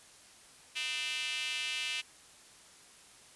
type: tone with high-pass filter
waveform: square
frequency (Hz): 138.59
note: C#3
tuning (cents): 0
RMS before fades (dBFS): -36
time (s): 0.75-2.02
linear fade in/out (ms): 20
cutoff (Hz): 2700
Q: 4
effects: white hiss -57 dBFS RMS until 3.35 s + resampled to 24000 Hz